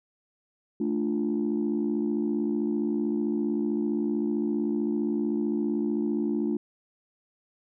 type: chord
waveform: sine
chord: D minor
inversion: second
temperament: equal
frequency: 220 / 293.7 / 349.2 Hz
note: A3 / D4 / F4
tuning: 0 / 0 / 0 cents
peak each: -27 / -28 / -29 dBFS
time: 0.8-6.57 s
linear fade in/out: 5 ms
effects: tanh soft clip ceiling -18 dBFS